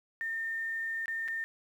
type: tone with dropouts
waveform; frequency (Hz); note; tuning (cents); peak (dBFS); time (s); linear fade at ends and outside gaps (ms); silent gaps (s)
sine; 1814; A#6; -48; -32; 0.21-1.44; 0; 1.058-1.081 / 1.279-1.284
effects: 10-bit